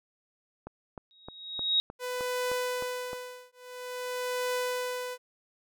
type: click train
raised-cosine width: 1 ms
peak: -26 dBFS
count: 9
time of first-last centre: 0.67-3.132 s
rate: 3.25 Hz
type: tone with exponential growth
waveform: sine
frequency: 3784 Hz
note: A#7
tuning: 25 cents sharp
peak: -20 dBFS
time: 1.11-1.8 s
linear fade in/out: 0 ms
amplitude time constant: 150 ms
type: tone with tremolo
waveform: sawtooth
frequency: 498.7 Hz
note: B4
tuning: 17 cents sharp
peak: -24 dBFS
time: 1.99-5.18 s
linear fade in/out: 50 ms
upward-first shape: triangle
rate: 0.49 Hz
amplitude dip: 100%
effects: none